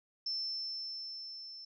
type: tone with level ramp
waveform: sine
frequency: 5320 Hz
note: E8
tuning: 15 cents sharp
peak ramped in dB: -33 to -46 dBFS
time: 0.26-1.65 s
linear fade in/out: 5 ms
effects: none